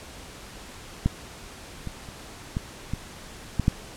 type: clicks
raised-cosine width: 5 ms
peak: -8 / -20 / -28 / -14 / -15 / -10 / -6 dBFS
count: 7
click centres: 1.06 / 1.873 / 2.088 / 2.569 / 2.936 / 3.597 / 3.681 s
effects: pink hiss -43 dBFS RMS until 3.96 s + low-pass 10000 Hz 12 dB/octave